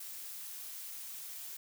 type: noise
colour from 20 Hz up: blue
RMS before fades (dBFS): -45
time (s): 0-1.57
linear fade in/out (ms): 5
effects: none